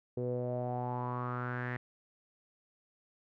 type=tone with low-pass filter sweep; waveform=sawtooth; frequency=123.47 Hz; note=B2; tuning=in tune; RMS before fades=-36 dBFS; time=0.17-1.77 s; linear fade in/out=5 ms; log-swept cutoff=440 to 1900 Hz; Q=6.1; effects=none